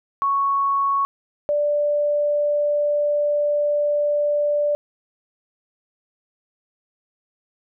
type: tone pair in turn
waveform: sine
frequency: 1108.7 / 587.3 Hz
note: C#6 / D5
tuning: 0 / 0 cents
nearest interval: major seventh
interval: 1100 cents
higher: first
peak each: -17 dBFS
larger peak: neither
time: 0.22-1.05 / 1.49-4.75 s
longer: second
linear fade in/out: 0 ms
effects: none